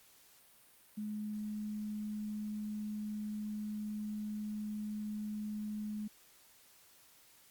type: tone with quantisation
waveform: sine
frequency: 211.3 Hz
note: G#3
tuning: 30 cents sharp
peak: -37 dBFS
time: 0.97-6.08 s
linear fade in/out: 10 ms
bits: 11
effects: white hiss -63 dBFS RMS until 7.5 s + Opus 48 kbps